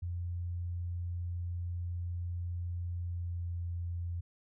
sine tone with pitch glide, 87.31 to 86.41 Hz, F2 to F2, 0 to -18 cents, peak -34 dBFS, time 0.02-4.21 s, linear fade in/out 10 ms, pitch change -18 cents, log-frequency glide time 2.98-3.56 s, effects none

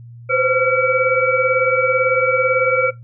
sine tone cluster, 508 / 526 / 1372 / 2285 Hz, B4 / C5 / F6 / D7, +49 / +9 / -31 / -48 cents, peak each -19 dBFS, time 0.29-2.91 s, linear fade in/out 20 ms, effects noise-tail reverb RT60 0.2 s tail -20 dB re dry + added 118 Hz sine -35 dBFS peak until 3.03 s

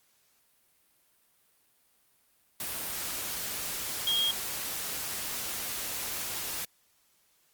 sine tone in noise, 3253 Hz, G#7, 37 cents flat, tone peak -25 dBFS, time 4.07-4.31 s, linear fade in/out 2 ms, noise white, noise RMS -35 dBFS, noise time 2.6-6.65 s, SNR +7 dB, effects white hiss -68 dBFS RMS until 7.53 s + Opus 48 kbps

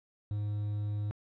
triangle tone with quantisation, 104 Hz, G#2, 3 cents sharp, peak -29 dBFS, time 0.31-1.11 s, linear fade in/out 0 ms, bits 9, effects low-pass 2000 Hz 12 dB/octave

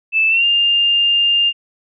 sine tone with pitch glide, 2632 to 2805 Hz, E7 to F7, -3 to +7 cents, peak -11 dBFS, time 0.12-1.53 s, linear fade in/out 50 ms, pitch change +110 cents, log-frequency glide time 0.29-0.45 s, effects none

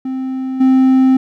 triangle tone with level steps, 261.6 Hz, C4, in tune, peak -16 / -5 dBFS, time 0.05-1.17 s, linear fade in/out 5 ms, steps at 0.6 s, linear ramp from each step 10 ms, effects none

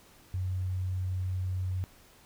sine tone, 92.5 Hz, F#2, in tune, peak -29 dBFS, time 0.34-1.84 s, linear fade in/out 0 ms, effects pink hiss -58 dBFS RMS until 2.25 s

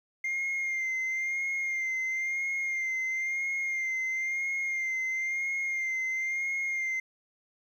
sine tone with vibrato, 2108 Hz, C7, 12 cents sharp, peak -26 dBFS, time 0.24-7 s, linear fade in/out 5 ms, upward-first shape sine, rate 0.99 Hz, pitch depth 36 cents each way, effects tanh soft clip ceiling -27 dBFS + 10-bit

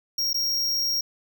square tone with dropouts, 5588 Hz, F8, in tune, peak -23 dBFS, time 0.18-1.01 s, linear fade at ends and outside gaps 5 ms, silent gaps 0.332-0.343 s, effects 10-bit

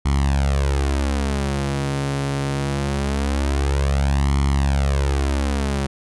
sawtooth tone with flanger, 69.3 Hz, C#2, in tune, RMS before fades -20 dBFS, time 0.05-5.87 s, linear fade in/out 10 ms, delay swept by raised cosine 0.93 to 6.83 ms, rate 0.23 Hz, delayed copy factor +0.8, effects resampled to 24000 Hz

